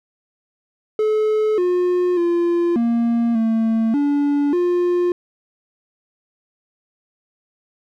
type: tone with pitch steps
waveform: triangle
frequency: 430.4 / 358.4 / 344.4 / 233.7 / 224.5 / 287.3 / 353.4 Hz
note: A4 / F4 / F4 / A#3 / A3 / D4 / F4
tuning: -38 / +45 / -24 / +5 / +35 / -38 / +21 cents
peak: -13 dBFS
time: 0.99-5.12 s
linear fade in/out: 2 ms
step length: 590 ms
effects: none